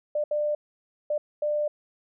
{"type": "tone bursts at uneven times", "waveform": "sine", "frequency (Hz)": 596, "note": "D5", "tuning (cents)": 25, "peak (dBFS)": -23, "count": 4, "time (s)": [[0.15, 0.24], [0.31, 0.55], [1.1, 1.18], [1.42, 1.68]], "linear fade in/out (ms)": 5, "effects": []}